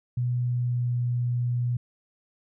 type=tone with pitch glide; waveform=sine; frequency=122.9 to 121.84 Hz; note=B2 to B2; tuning=-8 to -23 cents; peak=-23 dBFS; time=0.17-1.77 s; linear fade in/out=5 ms; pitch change=-15 cents; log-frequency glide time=0.44-0.96 s; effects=none